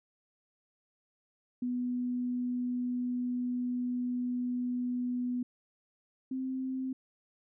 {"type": "tone pair in turn", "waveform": "sine", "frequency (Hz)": [247.1, 261], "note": ["B3", "C4"], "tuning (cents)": [1, -4], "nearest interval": "minor second", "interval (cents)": 95, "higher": "second", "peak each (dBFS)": [-30, -32], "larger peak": "first", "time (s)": [[1.62, 5.43], [6.31, 6.93]], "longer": "first", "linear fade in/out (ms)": 5, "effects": []}